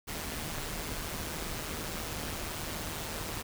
pink noise with amplitude modulation, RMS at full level -35 dBFS, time 0.07-3.43 s, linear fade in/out 20 ms, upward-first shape sine, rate 156 Hz, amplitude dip 55%, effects none

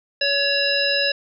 harmonic tone with a mistuned harmonic, 563 Hz, C#5, 27 cents sharp, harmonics 1 / 3 / 5 / 7 / 9, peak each -24 / -24 / -24 / -24 / -24 dBFS, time 0.21-1.12 s, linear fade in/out 5 ms, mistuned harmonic 5, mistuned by -29 cents, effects none

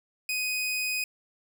sawtooth tone, 2500 Hz, D#7, 8 cents sharp, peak -24 dBFS, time 0.29-1.04 s, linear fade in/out 2 ms, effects none

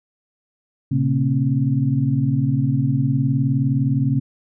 sine tone cluster, 118.2 / 137.8 / 230 / 269.1 Hz, A#2 / C#3 / A#3 / C4, +24 / -10 / -23 / +49 cents, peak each -23 / -18 / -26 / -23 dBFS, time 0.91-4.2 s, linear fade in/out 10 ms, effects none

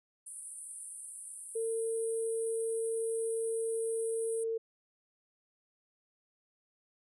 white band-pass noise, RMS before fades -46 dBFS, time 0.26-4.44 s, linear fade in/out 10 ms, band 8800 to 10000 Hz, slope 96 dB/octave
sine tone, 452 Hz, A4, 47 cents sharp, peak -31 dBFS, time 1.55-4.58 s, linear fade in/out 10 ms
effects none

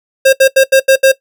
square tone bursts at uneven times, 535 Hz, C5, 38 cents sharp, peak -4 dBFS, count 6, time 0.25-0.33 / 0.4-0.48 / 0.56-0.64 / 0.72-0.8 / 0.88-0.96 / 1.03-1.12 s, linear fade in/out 10 ms, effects noise-tail reverb RT60 0.1 s tail -17 dB re dry

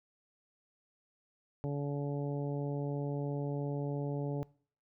harmonic tone, 143 Hz, D3, 46 cents flat, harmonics 1 / 2 / 3 / 4 / 5 / 6, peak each -34 / -40 / -41 / -44 / -51 / -51 dBFS, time 1.64-4.43 s, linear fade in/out 0 ms, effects noise-tail reverb RT60 0.5 s tail -23 dB re dry

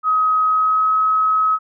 sine tone with pitch glide, 1266 to 1278.5 Hz, D#6 to D#6, +30 to +47 cents, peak -13 dBFS, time 0.03-1.59 s, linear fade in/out 50 ms, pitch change +17 cents, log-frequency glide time 0.45-0.93 s, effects none

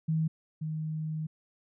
sine tone pair in turn, 159.2 / 156.37 Hz, D#3 / D#3, +40 / +9 cents, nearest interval unison, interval 31 cents, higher first, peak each -25 / -31 dBFS, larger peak first, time 0.08-0.28 / 0.61-1.27 s, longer second, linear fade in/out 10 ms, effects none

